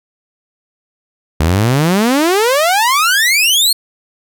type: exponential sweep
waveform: sawtooth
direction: up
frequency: 73.5 to 4400 Hz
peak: -6 dBFS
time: 1.4-3.73 s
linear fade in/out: 5 ms
effects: none